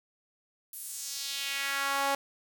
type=tone with high-pass filter sweep; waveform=sawtooth; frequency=277.2 Hz; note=C#4; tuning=in tune; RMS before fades=-33 dBFS; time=0.73-2.15 s; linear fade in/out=2 ms; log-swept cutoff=12000 to 700 Hz; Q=1.7; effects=none